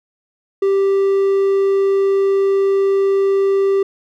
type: tone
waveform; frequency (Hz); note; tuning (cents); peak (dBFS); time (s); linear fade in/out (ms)
triangle; 392; G4; 0; -10; 0.62-3.83; 5
effects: none